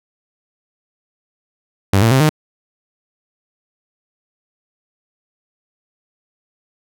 sawtooth tone with pitch steps, 98 / 113.88 / 132.33 / 153.78 Hz, G2 / A#2 / C3 / D#3, 0 / -40 / +20 / -20 cents, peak -6 dBFS, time 1.93-2.294 s, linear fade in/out 5 ms, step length 91 ms, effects none

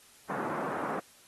white band-pass noise, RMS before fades -35 dBFS, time 0.29-1 s, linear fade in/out 10 ms, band 150 to 1300 Hz, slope 24 dB/octave, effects white hiss -58 dBFS RMS until 1.27 s + AAC 32 kbps

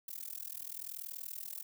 violet noise with amplitude modulation, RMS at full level -40 dBFS, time 0.08-1.63 s, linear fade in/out 5 ms, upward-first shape sine, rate 40.8 Hz, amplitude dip 100%, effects none

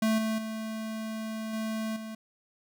square tone with level steps, 220 Hz, A3, in tune, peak -24 / -28 / -34 / -31 / -38 dBFS, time 0.02-2.15 s, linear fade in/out 5 ms, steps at 0.18 / 0.38 / 1.53 / 1.96 s, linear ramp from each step 5 ms, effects none

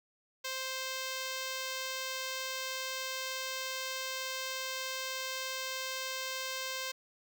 5% pulse tone, 523.3 Hz, C5, in tune, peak -24 dBFS, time 0.44-6.92 s, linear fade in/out 10 ms, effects none

